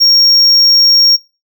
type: tone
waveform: triangle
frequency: 5560 Hz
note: F8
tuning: 9 cents flat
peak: -3 dBFS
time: 0-1.17 s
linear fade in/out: 20 ms
effects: noise-tail reverb RT60 0.3 s tail -23 dB re dry